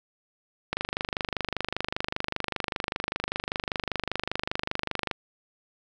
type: click train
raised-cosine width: 0.3 ms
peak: -11 dBFS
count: 111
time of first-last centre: 0.73-5.112 s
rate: 25.1 Hz
effects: none